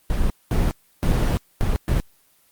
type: noise bursts at uneven times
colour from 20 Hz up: brown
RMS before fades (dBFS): -19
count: 5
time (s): 0.1-0.3 / 0.51-0.71 / 1.03-1.37 / 1.61-1.76 / 1.88-2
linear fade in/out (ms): 0
effects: white hiss -59 dBFS RMS until 2.51 s + Opus 24 kbps